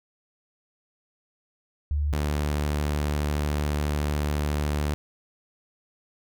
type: tone pair in turn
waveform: sine / sawtooth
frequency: 73.42 / 73.97 Hz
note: D2 / D2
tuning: 0 / +13 cents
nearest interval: unison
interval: 13 cents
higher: second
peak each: -22 / -20 dBFS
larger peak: second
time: 1.91-2.13 / 2.13-4.94 s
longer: second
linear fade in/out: 0 ms
effects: none